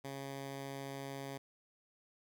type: tone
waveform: 10% pulse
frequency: 137.4 Hz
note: C#3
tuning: 15 cents flat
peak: -34 dBFS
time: 0.04-1.38 s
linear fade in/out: 10 ms
effects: none